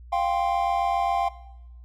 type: chord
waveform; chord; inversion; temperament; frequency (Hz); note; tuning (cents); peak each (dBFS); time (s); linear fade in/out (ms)
triangle; F suspended second; none; just; 698.5 / 785.8 / 1047.7; F5 / G5 / C6; 0 / +4 / +2; -23 / -23 / -27; 0.12-1.29; 10
effects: noise-tail reverb RT60 0.9 s tail -18 dB re dry + added 60 Hz sine -42 dBFS peak until 1.84 s